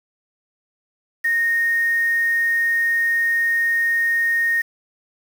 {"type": "tone with quantisation", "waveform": "sine", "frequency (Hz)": 1852, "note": "A#6", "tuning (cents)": -12, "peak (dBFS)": -16, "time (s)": [1.24, 4.62], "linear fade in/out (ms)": 10, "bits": 6, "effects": []}